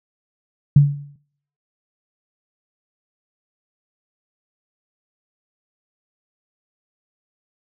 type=tone with exponential decay; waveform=sine; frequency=143.3 Hz; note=D3; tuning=42 cents flat; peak=-4 dBFS; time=0.76-1.16 s; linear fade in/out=5 ms; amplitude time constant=86 ms; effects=noise-tail reverb RT60 0.6 s tail -20 dB re dry